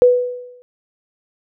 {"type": "tone with exponential decay", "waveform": "sine", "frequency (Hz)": 493.9, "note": "B4", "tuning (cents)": 0, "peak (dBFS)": -4, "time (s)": [0.02, 0.62], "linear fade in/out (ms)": 0, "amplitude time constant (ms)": 130, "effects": []}